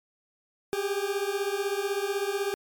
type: beating tone pair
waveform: 40% pulse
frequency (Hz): 392 / 408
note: G4 / G#4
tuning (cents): 0 / -31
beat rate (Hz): 16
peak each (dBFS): -29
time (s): 0.73-2.54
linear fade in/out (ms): 0
effects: MP3 96 kbps